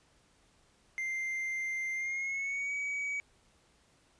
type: tone with pitch glide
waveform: triangle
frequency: 2092 to 2268 Hz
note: C7 to C#7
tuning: -1 to +39 cents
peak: -31 dBFS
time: 0.98-3.2 s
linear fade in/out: 0 ms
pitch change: +140 cents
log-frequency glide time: 1.94-2.73 s
effects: pink hiss -67 dBFS RMS until 4.19 s + resampled to 22050 Hz